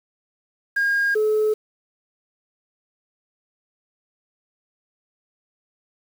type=tone pair in turn; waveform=sine; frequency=1622 / 429.6 Hz; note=G#6 / A4; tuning=-41 / -41 cents; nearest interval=octave + major seventh; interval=2300 cents; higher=first; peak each=-16 / -15 dBFS; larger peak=second; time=0.76-1.15 / 1.15-1.54 s; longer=neither; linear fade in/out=10 ms; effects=tanh soft clip ceiling -14 dBFS + 7-bit